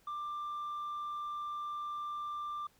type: tone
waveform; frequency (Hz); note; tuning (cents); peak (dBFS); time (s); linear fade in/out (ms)
sine; 1185; D6; +15; -34; 0.07-2.67; 5
effects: tanh soft clip ceiling -36 dBFS + pink hiss -68 dBFS RMS until 2.79 s